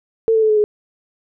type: tone with pitch steps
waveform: sine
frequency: 449.9 / 442.2 / 434.6 / 427.1 / 419.8 Hz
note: A4 / A4 / A4 / G#4 / G#4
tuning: +39 / +9 / -21 / +48 / +19 cents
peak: -11 dBFS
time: 0.28-0.64 s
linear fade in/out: 0 ms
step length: 72 ms
effects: none